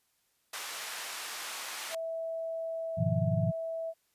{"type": "band-pass noise", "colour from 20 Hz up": "pink", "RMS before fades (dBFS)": -40, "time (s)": [0.53, 1.95], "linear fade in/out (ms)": 5, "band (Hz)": [1000, 13000], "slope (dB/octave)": 12}
{"type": "tone", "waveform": "sine", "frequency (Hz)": 655, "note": "E5", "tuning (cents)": -11, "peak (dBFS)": -33, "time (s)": [1.9, 3.94], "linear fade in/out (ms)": 50}
{"type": "chord", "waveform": "sine", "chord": "F half-diminished seventh", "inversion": "first", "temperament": "equal", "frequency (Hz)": [103.83, 123.47, 155.56, 174.61], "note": ["Ab2", "Cb3", "Eb3", "F3"], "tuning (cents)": [0, 0, 0, 0], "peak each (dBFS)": -32, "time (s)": [2.97, 3.52], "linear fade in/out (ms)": 20}
{"effects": ["white hiss -74 dBFS RMS until 4.14 s", "resampled to 32000 Hz"]}